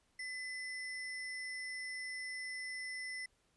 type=tone with sample-and-hold; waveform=sine; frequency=2013 Hz; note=B6; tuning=33 cents sharp; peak=-40 dBFS; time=0.19-3.26 s; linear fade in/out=5 ms; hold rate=7350 Hz; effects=pink hiss -75 dBFS RMS until 3.56 s + resampled to 24000 Hz